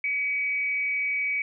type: tone with frequency modulation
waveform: sine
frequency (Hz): 2268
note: C#7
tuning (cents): +39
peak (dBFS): -24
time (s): 0.04-1.42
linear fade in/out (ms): 2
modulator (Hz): 244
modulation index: 0.27
effects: none